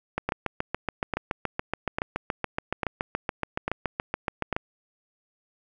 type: two click trains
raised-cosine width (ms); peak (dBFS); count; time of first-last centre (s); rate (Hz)
0.5; -11 / -11; 32 / 6; 0.18-4.565 / 0.29-4.527; 7.07 / 1.18
effects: none